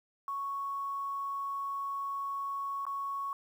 sine tone with dropouts, 1108.7 Hz, C#6, in tune, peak -33 dBFS, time 0.28-3.33 s, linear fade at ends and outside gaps 1 ms, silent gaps 2.853-2.866 s, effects 10-bit

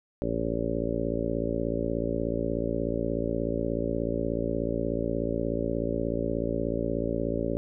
harmonic tone with a mistuned harmonic, 56.6 Hz, A1, 50 cents sharp, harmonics 1 / 2 / 3 / 4 / 5 / 6 / 7 / 8 / 9 / 10, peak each -36 / -37 / -36 / -35 / -33 / -38 / -34 / -37 / -37 / -34 dBFS, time 0.22-7.57 s, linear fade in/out 0 ms, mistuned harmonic 1, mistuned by -91 cents, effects none

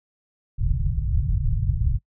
pink low-pass noise, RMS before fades -22 dBFS, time 0.58-1.99 s, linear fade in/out 20 ms, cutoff 140 Hz, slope 48 dB/octave, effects noise-tail reverb RT60 0.1 s tail -24 dB re dry

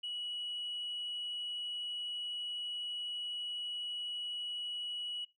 sine tone, 2928 Hz, F#7, 19 cents flat, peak -36 dBFS, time 0.03-5.25 s, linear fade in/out 10 ms, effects noise-tail reverb RT60 0.2 s tail -17 dB re dry + tanh soft clip ceiling -34 dBFS

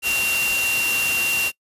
sine tone in noise, 2758 Hz, F7, 22 cents flat, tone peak -19 dBFS, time 0.02-1.52 s, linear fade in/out 50 ms, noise white, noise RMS -25 dBFS, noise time 0.02-1.52 s, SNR +3 dB, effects noise-tail reverb RT60 0.1 s tail -23 dB re dry + resampled to 32000 Hz

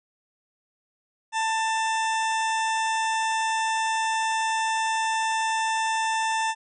harmonic tone, 889 Hz, A5, 18 cents sharp, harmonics 1 / 2 / 3 / 4 / 6 / 7 / 8 / 9 / 10, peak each -24 / -30 / -34 / -36 / -40 / -41 / -42 / -43 / -44 dBFS, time 1.32-6.55 s, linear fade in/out 50 ms, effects none

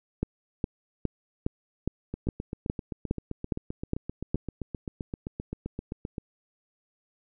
two click trains, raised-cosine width 3 ms, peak -13 / -20 dBFS, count 11 / 32, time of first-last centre 0.23-4.345 / 2.14-6.182 s, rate 2.43 / 7.67 Hz, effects none

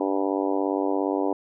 harmonic tone, 97.3 Hz, G2, 12 cents flat, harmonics 3 / 4 / 5 / 6 / 7 / 8 / 9 / 10, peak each -26 / -28 / -30 / -32 / -33 / -34 / -35 / -36 dBFS, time 0-1.33 s, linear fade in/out 5 ms, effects none

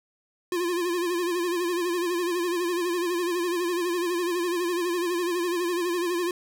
square tone with vibrato, 350 Hz, F4, 4 cents sharp, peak -25 dBFS, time 0.52-6.31 s, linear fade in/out 2 ms, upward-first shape sine, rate 12 Hz, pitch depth 69 cents each way, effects none

